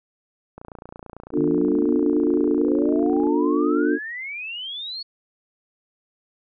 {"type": "click train", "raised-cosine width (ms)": 1, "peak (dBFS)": -24, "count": 79, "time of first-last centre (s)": [0.58, 3.27], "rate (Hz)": 29}
{"type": "chord", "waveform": "sine", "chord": "B half-diminished seventh", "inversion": "none", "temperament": "just", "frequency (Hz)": [246.9, 296.3, 355.6, 444.5], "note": ["B3", "D4", "F4", "A4"], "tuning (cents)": [0, 15, 31, 18], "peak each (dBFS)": [-26, -20, -23, -25], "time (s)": [1.32, 3.99], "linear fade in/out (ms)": 50}
{"type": "exponential sweep", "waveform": "sine", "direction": "up", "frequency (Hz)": [146.2, 4435], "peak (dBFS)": -29, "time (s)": [1.37, 5.03], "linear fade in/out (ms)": 10}
{"effects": []}